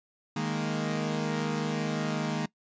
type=chord; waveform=sawtooth; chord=D# suspended fourth; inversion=none; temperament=equal; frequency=155.56 / 207.7 / 233.1 Hz; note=D#3 / G#3 / A#3; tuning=0 / 0 / 0 cents; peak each=-28 / -30 / -29 dBFS; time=0.36-2.46 s; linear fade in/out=5 ms; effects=noise-tail reverb RT60 0.1 s tail -21 dB re dry + resampled to 16000 Hz